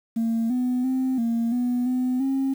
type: tone with pitch steps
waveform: sine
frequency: 227.8 / 250.1 / 260.1 / 231.4 / 245.5 / 252.9 / 269.1 Hz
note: A#3 / B3 / C4 / A#3 / B3 / B3 / C4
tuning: -40 / +22 / -10 / -13 / -10 / +41 / +49 cents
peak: -19 dBFS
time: 0.16-2.54 s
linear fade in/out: 10 ms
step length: 340 ms
effects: tanh soft clip ceiling -18 dBFS + 8-bit